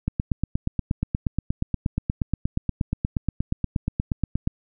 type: click train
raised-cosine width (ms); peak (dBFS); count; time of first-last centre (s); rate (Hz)
5; -10; 38; 0.08-4.474; 8.42
effects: none